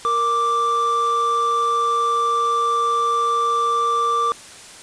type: tone pair together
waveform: triangle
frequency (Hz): 466.2 / 1174.8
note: A#4 / D6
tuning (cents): 0 / 0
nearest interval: octave + major third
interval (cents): 1600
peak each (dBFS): -24 / -15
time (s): 0.05-4.32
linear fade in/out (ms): 0
effects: white hiss -40 dBFS RMS until 4.82 s + resampled to 22050 Hz